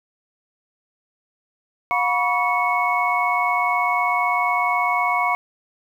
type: tone cluster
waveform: sine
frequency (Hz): 717 / 973 / 1129 / 2206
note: F5 / B5 / C#6 / C#7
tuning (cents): +45 / -26 / +31 / -9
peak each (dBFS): -23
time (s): 1.91-5.35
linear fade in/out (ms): 0
effects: 8-bit